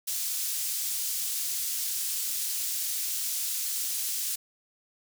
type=high-pass noise; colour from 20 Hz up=pink; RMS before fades=-31 dBFS; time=0.07-4.36 s; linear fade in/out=10 ms; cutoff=6100 Hz; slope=12 dB/octave; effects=none